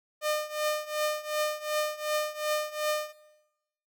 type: tone with tremolo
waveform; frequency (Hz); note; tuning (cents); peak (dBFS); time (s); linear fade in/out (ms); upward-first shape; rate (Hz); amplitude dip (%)
sawtooth; 606; D#5; -46; -21; 0.21-3.13; 50; triangle; 2.7; 90
effects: noise-tail reverb RT60 1.0 s tail -18 dB re dry